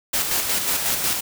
white noise with tremolo, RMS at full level -21 dBFS, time 0.13-1.21 s, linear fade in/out 10 ms, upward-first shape square, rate 5.5 Hz, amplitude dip 40%, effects none

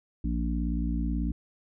harmonic tone, 58.27 Hz, A#1, in tune, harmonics 1 / 3 / 4 / 5, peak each -28 / -33 / -34 / -35 dBFS, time 0.24-1.32 s, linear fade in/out 5 ms, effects none

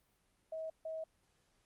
sine tone bursts at uneven times, 640 Hz, D#5, 49 cents sharp, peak -39 dBFS, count 2, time 0.52-0.7 / 0.85-1.04 s, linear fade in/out 5 ms, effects pink hiss -75 dBFS RMS until 1.65 s + Opus 32 kbps

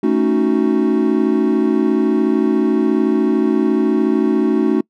triangle chord, D# half-diminished seventh, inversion second, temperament equal, 220 / 277.2 / 311.1 / 370 Hz, A3 / C#4 / D#4 / F#4, 0 / 0 / 0 / 0 cents, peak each -16 dBFS, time 0.03-4.81 s, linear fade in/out 5 ms, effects noise-tail reverb RT60 0.1 s tail -25 dB re dry

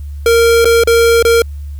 square tone with dropouts, 463.6 Hz, A#4, 10 cents flat, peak -7 dBFS, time 0.26-1.42 s, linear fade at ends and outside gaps 2 ms, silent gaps 0.646-0.654 / 0.837-0.873 / 1.226-1.25 s, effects added 72 Hz sine -22 dBFS peak until 1.79 s + white hiss -52 dBFS RMS until 1.79 s

